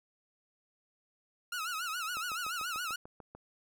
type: tone with vibrato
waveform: sawtooth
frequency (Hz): 1362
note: F6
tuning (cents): -44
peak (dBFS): -31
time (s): 1.52-2.96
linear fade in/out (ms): 5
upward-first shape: sine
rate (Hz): 7.1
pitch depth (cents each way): 140
type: click train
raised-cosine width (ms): 1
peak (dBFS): -34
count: 9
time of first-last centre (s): 2.17-3.35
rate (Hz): 6.78
effects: none